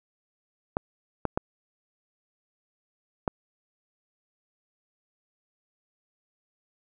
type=clicks; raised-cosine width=1 ms; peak=-11 dBFS; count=4; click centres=0.769 / 1.253 / 1.375 / 3.278 s; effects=none